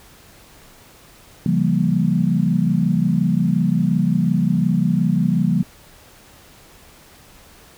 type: chord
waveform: sine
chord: G half-diminished seventh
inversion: second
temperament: equal with one note detuned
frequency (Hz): 138.59 / 170.43 / 196 / 233.1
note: Db3 / F3 / G3 / Bb3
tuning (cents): 0 / -42 / 0 / 0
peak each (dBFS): -23 / -18 / -20 / -22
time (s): 1.46-5.63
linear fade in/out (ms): 2
effects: pink hiss -47 dBFS RMS until 7.77 s